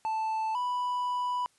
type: tone pair in turn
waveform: triangle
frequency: 880 / 987.8 Hz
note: A5 / B5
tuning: 0 / 0 cents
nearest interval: major second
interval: 200 cents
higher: second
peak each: -26 dBFS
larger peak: neither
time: 0.05-0.55 / 0.55-1.46 s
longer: second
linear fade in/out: 0 ms
effects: white hiss -67 dBFS RMS until 1.58 s + resampled to 24000 Hz